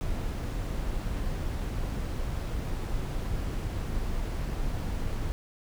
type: noise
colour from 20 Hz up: brown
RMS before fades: -31 dBFS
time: 0.01-5.32 s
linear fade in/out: 0 ms
effects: none